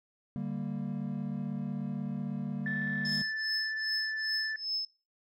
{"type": "chord", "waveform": "triangle", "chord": "G minor", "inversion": "second", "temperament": "equal with one note detuned", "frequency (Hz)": [146.83, 196.91, 233.1], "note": ["D3", "G3", "Bb3"], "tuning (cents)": [0, 8, 0], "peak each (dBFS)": -35, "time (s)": [0.36, 3.22], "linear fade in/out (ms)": 0}
{"type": "tone with vibrato", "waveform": "sine", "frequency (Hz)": 1756, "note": "A6", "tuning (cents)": -4, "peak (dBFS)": -32, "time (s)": [2.66, 4.56], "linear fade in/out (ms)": 2, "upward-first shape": "triangle", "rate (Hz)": 19, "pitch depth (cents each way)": 10}
{"type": "tone with tremolo", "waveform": "sine", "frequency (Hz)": 5220, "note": "E8", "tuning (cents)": -18, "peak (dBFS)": -28, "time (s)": [3.05, 4.85], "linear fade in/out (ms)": 2, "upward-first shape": "triangle", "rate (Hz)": 2.5, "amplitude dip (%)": 100}
{"effects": ["noise-tail reverb RT60 0.3 s tail -18 dB re dry", "tanh soft clip ceiling -22 dBFS"]}